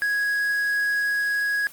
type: tone with quantisation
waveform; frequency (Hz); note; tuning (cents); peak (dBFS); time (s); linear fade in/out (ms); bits
triangle; 1661.2; G#6; 0; -18; 0.02-1.67; 0; 8
effects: white hiss -45 dBFS RMS until 1.72 s + Opus 32 kbps